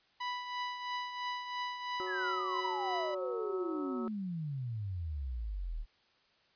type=tone with tremolo; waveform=sawtooth; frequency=987.8 Hz; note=B5; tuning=in tune; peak=-30 dBFS; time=0.2-3.15 s; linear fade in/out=10 ms; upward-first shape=triangle; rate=3 Hz; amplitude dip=60%
type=harmonic tone; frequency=185 Hz; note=F#3; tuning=in tune; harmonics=2 / 3 / 4 / 5 / 6 / 7; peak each=-39 / -49 / -54 / -53 / -54 / -44 dBFS; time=2-4.08 s; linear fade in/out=0 ms
type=exponential sweep; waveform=sine; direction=down; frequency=1760 to 35.86 Hz; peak=-35 dBFS; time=2.06-5.86 s; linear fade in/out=50 ms
effects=white hiss -69 dBFS RMS until 6.55 s + resampled to 11025 Hz